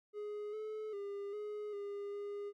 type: tone with pitch steps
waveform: triangle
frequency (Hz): 417.4 / 431.4 / 402.2 / 419.3 / 405 / 407.9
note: G#4 / A4 / G4 / G#4 / G#4 / G#4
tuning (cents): +9 / -34 / +44 / +17 / -43 / -31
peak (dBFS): -38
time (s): 0.13-2.53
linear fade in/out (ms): 50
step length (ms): 400
effects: none